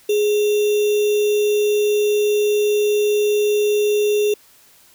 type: tone with sample-and-hold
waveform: sine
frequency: 417.5 Hz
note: G#4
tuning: 9 cents sharp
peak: -14 dBFS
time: 0.09-4.34 s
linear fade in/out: 5 ms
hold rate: 3150 Hz
effects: white hiss -51 dBFS RMS until 4.94 s